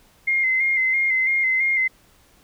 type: tone with vibrato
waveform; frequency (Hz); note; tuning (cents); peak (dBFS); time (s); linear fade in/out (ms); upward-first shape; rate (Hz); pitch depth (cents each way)
sine; 2093; C7; 0; -17; 0.27-1.88; 10; square; 3; 30
effects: pink hiss -56 dBFS RMS until 2.43 s